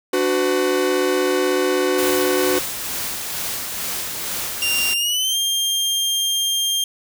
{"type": "chord", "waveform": "45% pulse", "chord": "B minor", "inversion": "first", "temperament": "equal with one note detuned", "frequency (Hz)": [293.7, 370, 506], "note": ["D4", "F#4", "B4"], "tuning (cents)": [0, 0, 42], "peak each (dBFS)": [-24, -19, -22], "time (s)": [0.13, 2.59], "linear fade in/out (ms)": 5}
{"type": "noise with tremolo", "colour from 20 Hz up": "white", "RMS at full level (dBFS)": -25, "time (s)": [1.98, 4.94], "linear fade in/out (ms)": 5, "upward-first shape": "sine", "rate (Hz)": 2.2, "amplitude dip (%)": 30}
{"type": "tone with pitch glide", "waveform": "sawtooth", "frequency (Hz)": [2784, 3198], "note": ["F7", "G7"], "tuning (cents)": [-6, 34], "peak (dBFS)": -15, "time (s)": [4.62, 6.84], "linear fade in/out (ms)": 2, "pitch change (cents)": 240, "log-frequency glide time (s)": [4.96, 5.37]}
{"effects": []}